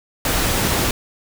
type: noise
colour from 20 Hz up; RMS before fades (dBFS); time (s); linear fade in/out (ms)
pink; -19; 0.25-0.91; 2
effects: none